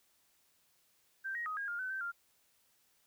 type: tone with pitch steps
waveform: sine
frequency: 1568 / 1885 / 1256 / 1628 / 1410 / 1516 / 1553 / 1395 Hz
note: G6 / A#6 / D#6 / G#6 / F6 / F#6 / G6 / F6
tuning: 0 / +19 / +16 / -35 / +16 / +42 / -17 / -2 cents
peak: -36 dBFS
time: 1.24-2.12 s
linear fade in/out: 20 ms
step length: 110 ms
effects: white hiss -72 dBFS RMS until 3.06 s